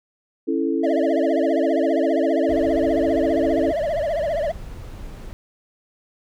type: chord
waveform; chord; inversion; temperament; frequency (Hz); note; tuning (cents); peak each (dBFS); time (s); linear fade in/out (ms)
sine; A major; first; just; 275 / 330 / 440; C#4 / E4 / A4; -14 / +2 / 0; -23 / -22 / -25; 0.47-3.72; 20
type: tone with vibrato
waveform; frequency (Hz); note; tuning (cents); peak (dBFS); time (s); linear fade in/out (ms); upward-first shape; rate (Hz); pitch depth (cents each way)
triangle; 621; D#5; -3; -18; 0.83-4.52; 10; triangle; 15; 200
type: noise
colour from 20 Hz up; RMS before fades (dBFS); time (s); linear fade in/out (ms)
brown; -35; 2.49-5.33; 0
effects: none